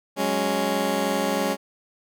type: chord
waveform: 15% pulse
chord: F# suspended second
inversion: none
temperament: just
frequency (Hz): 185 / 208.1 / 277.5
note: F#3 / G#3 / C#4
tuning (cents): 0 / +4 / +2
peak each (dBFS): -23 / -20 / -20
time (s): 0.16-1.57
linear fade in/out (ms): 50
effects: none